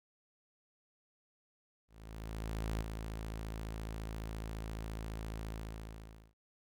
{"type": "tone with ADSR envelope", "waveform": "sawtooth", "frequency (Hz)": 54.5, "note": "A1", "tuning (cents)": -16, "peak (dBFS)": -30, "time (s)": [1.88, 6.34], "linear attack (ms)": 930, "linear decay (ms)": 9, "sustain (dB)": -6, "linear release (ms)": 850, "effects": []}